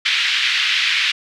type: band-pass noise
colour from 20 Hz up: white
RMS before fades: -18 dBFS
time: 0.05-1.12 s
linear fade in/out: 10 ms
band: 1800 to 3600 Hz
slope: 24 dB/octave
effects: none